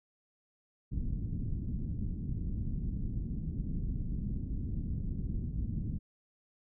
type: low-pass noise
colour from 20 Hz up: pink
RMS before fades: -35 dBFS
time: 0.91-5.99 s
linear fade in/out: 20 ms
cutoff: 230 Hz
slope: 24 dB/octave
effects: none